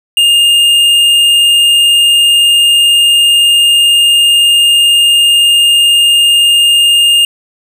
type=tone with tanh clipping; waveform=sine; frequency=2823 Hz; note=F7; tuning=18 cents sharp; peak=-6 dBFS; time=0.17-7.25 s; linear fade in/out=2 ms; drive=11 dB; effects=none